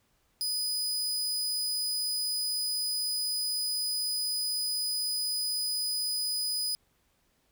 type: tone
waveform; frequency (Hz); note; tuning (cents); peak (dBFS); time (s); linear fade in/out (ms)
sawtooth; 4978; D#8; 0; -26; 0.41-6.75; 0
effects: pink hiss -71 dBFS RMS until 7.51 s